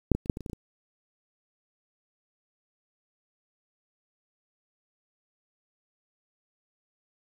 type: clicks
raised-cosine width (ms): 3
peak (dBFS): -6 / -14 / -29 / -8 / -22 / -27 / -23 / -25 / -24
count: 9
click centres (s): 0.117 / 0.15 / 0.259 / 0.298 / 0.371 / 0.407 / 0.462 / 0.498 / 0.532
effects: 8-bit